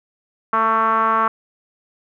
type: tone with low-pass filter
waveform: 5% pulse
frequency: 222.9 Hz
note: A3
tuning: 23 cents sharp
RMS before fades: -17 dBFS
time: 0.53-1.28 s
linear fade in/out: 2 ms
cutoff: 1200 Hz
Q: 6.4
effects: none